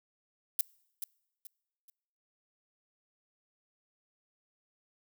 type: noise with echo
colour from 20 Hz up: violet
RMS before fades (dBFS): -27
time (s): 0.59-0.61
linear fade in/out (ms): 2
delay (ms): 430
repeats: 3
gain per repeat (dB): -10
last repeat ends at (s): 1.9
effects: noise-tail reverb RT60 0.9 s tail -26 dB re dry